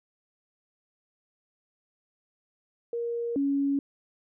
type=tone pair in turn; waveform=sine; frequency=470 / 279.3 Hz; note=A#4 / C#4; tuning=+14 / +13 cents; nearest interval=major sixth; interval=901 cents; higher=first; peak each=-28 / -23 dBFS; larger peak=second; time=2.93-3.36 / 3.36-3.79 s; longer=neither; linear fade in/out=2 ms; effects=none